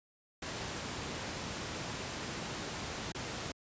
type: noise with dropouts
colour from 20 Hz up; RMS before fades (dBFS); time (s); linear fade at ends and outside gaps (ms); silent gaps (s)
pink; -39; 0.42-3.52; 5; 3.121-3.147
effects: high-pass 80 Hz 12 dB/octave + resampled to 16000 Hz